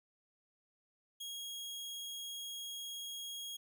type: tone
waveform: sawtooth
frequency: 3287 Hz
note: G#7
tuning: 19 cents flat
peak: -39 dBFS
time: 1.2-3.57 s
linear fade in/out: 10 ms
effects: none